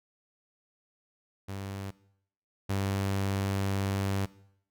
sawtooth tone pair in turn, 98 / 98 Hz, G2 / G2, 0 / 0 cents, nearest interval unison, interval 0 cents, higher neither, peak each -32 / -24 dBFS, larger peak second, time 1.48-1.91 / 2.69-4.26 s, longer second, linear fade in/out 10 ms, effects noise-tail reverb RT60 0.7 s tail -19 dB re dry

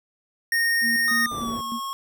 square tone, 1849 Hz, A#6, 15 cents flat, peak -20 dBFS, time 0.52-1.26 s, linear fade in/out 2 ms
sine tone with tremolo, 233.1 Hz, A#3, in tune, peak -28 dBFS, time 0.81-1.8 s, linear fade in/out 50 ms, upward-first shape square, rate 3.3 Hz, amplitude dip 75%
square tone with pitch glide, 1244.5 to 1089.7 Hz, D#6 to C#6, 0 to -30 cents, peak -29 dBFS, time 1.08-1.93 s, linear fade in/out 0 ms, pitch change -230 cents, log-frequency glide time 1.21-1.61 s
white low-pass noise, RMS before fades -37 dBFS, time 1.31-1.61 s, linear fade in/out 5 ms, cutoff 430 Hz, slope 12 dB/octave
effects none

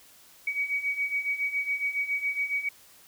sine beating tone pair, 2257 / 2264.2 Hz, C#7 / C#7, +31 / +36 cents, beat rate 7.2 Hz, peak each -32 / -28 dBFS, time 0.47-2.69 s, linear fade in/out 5 ms, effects white hiss -55 dBFS RMS until 3.07 s

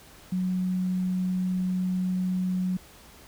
sine tone, 183.9 Hz, F#3, 10 cents flat, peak -24 dBFS, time 0.32-2.77 s, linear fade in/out 5 ms, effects pink hiss -51 dBFS RMS until 3.27 s

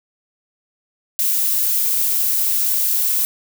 violet noise, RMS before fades -18 dBFS, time 1.19-3.25 s, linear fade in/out 0 ms, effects none

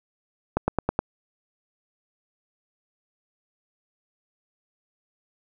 accelerating click train, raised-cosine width 1 ms, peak -7 dBFS, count 5, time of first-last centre 0.57-0.991 s, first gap 110 ms, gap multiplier 0.97, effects none

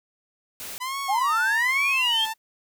white noise, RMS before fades -36 dBFS, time 0.6-0.78 s, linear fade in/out 0 ms
sawtooth tone with vibrato, 987.8 Hz, B5, in tune, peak -24 dBFS, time 0.8-2.34 s, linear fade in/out 20 ms, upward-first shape sine, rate 1.2 Hz, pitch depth 200 cents each way
sine linear sweep, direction up, 740 to 3263 Hz, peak -20 dBFS, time 1.08-2.26 s, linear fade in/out 20 ms
white noise with exponential decay, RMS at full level -37 dBFS, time 2.25-2.38 s, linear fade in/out 0 ms, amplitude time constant 28 ms
effects none

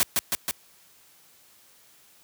white noise with echo, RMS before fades -21 dBFS, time 0-0.03 s, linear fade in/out 0 ms, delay 160 ms, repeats 3, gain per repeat -2 dB, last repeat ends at 0.51 s, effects white hiss -57 dBFS RMS until 2.23 s + high-pass 60 Hz 12 dB/octave

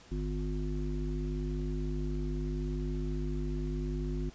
harmonic tone, 50.4 Hz, G1, 49 cents sharp, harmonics 1 / 3 / 5 / 7, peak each -33 / -38 / -40 / -41 dBFS, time 0.11-4.3 s, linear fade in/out 10 ms, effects pink hiss -56 dBFS RMS until 4.34 s + resampled to 16000 Hz

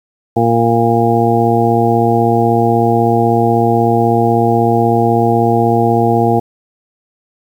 harmonic tone, 116.2 Hz, A#2, 5 cents flat, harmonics 1 / 2 / 3 / 4 / 6 / 7, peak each -16 / -16 / -16 / -16 / -16 / -16 dBFS, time 0.36-6.4 s, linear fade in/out 10 ms, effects 7-bit

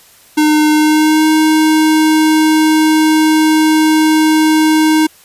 square tone with pitch glide, 304.7 to 312.2 Hz, D#4 to D#4, -36 to +6 cents, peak -8 dBFS, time 0.37-5.07 s, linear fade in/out 10 ms, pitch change +42 cents, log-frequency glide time 0.72-1.27 s, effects white hiss -44 dBFS RMS until 5.24 s + resampled to 32000 Hz

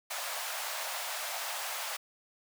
pink high-pass noise, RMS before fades -37 dBFS, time 0.1-1.97 s, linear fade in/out 10 ms, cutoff 590 Hz, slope 48 dB/octave, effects none

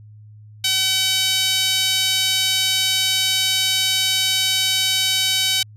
sawtooth tone with high-pass filter, 760 Hz, F#5, 46 cents sharp, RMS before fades -19 dBFS, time 0.64-5.63 s, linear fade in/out 5 ms, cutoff 3300 Hz, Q 2.1, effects added 106 Hz sine -40 dBFS peak until 5.76 s + resampled to 32000 Hz

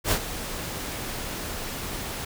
pink noise with ADSR envelope, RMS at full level -21 dBFS, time 0.04-2.25 s, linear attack 73 ms, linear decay 73 ms, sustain -12 dB, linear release 6 ms, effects none

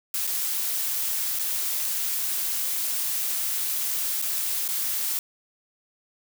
blue noise with dropouts, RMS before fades -27 dBFS, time 0.14-5.19 s, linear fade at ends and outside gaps 1 ms, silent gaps 0.269-0.274 / 1.389-1.394 / 4.217-4.223 / 4.679-4.687 s, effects none

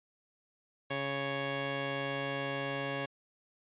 10% pulse tone pair together, 138.59 / 554.4 Hz, C#3 / C#5, 0 / 0 cents, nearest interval 2 octaves, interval 2400 cents, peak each -28 dBFS, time 0.9-3.06 s, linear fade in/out 10 ms, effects resampled to 8000 Hz

